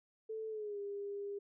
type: tone with pitch glide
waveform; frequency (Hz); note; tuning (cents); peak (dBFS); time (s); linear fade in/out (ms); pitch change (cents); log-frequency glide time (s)
sine; 440 to 403.5; A4 to G#4; 0 to -50; -39; 0.29-1.39; 10; -150; 0.49-0.79
effects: none